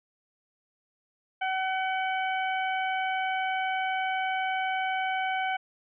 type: harmonic tone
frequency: 756 Hz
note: F#5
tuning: 37 cents sharp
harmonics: 1 / 2 / 3 / 4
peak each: -28 / -33 / -35 / -40 dBFS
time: 1.41-5.57 s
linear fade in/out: 10 ms
effects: none